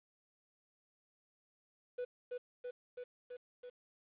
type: tone with echo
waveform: triangle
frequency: 493.9 Hz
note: B4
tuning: in tune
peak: -35 dBFS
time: 1.98-2.05 s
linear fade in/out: 10 ms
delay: 330 ms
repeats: 5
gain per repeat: -2 dB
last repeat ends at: 3.7 s
effects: resampled to 8000 Hz + 11-bit